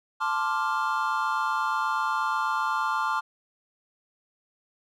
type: chord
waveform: triangle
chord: D minor seventh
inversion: second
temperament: equal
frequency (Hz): 880 / 1046.5 / 1174.7 / 1396.9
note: A5 / C6 / D6 / F6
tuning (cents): 0 / 0 / 0 / 0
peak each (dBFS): -28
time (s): 0.2-3.21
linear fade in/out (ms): 20
effects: none